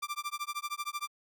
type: tone with tremolo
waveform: sawtooth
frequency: 1181 Hz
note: D6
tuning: 9 cents sharp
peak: -28 dBFS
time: 0.02-1.08 s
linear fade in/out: 10 ms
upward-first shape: sine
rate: 13 Hz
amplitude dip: 100%
effects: none